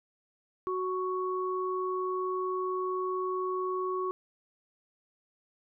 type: tone pair together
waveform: sine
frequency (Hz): 370.8 / 1111.1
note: F#4 / C#6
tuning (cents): +4 / +4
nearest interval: octave + perfect fifth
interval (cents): 1900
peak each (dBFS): -31 / -33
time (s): 0.67-4.11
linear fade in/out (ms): 0
effects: none